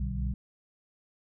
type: tone cluster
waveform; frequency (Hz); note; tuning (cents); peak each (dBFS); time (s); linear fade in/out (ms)
sine; 62.3 / 66.3 / 121.5 / 147.8 / 192.4; B1 / C2 / B2 / D3 / G3; +16 / +23 / -28 / +11 / -32; -31 / -39 / -37 / -39 / -37; 0-0.34; 5
effects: none